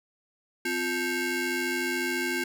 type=ring-modulated tone; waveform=25% pulse; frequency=610 Hz; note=D#5; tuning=34 cents flat; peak=-20 dBFS; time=0.65-2.44 s; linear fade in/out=5 ms; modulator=962 Hz; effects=none